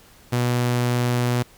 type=tone; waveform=sawtooth; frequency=122.2 Hz; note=B2; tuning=18 cents flat; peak=-15 dBFS; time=0.32-1.43 s; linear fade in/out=10 ms; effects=pink hiss -51 dBFS RMS until 1.57 s